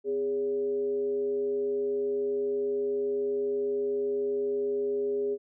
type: tone with frequency modulation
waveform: sine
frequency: 409.5 Hz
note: G#4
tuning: 24 cents flat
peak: -26 dBFS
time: 0.04-5.38 s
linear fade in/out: 50 ms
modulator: 154 Hz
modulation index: 0.33
effects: none